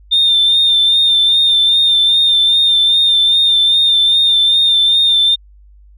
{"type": "tone with vibrato", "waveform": "sine", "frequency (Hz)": 3606, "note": "A7", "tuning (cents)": 42, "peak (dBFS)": -7, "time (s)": [0.11, 5.36], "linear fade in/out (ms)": 20, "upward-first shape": "sine", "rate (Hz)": 2.5, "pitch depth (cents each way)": 34, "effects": ["tanh soft clip ceiling -4 dBFS", "added 50 Hz sine -40 dBFS peak until 5.97 s"]}